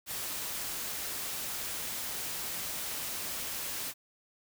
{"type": "noise", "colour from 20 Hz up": "white", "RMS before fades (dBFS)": -37, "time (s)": [0.06, 3.94], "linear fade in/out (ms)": 50, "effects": []}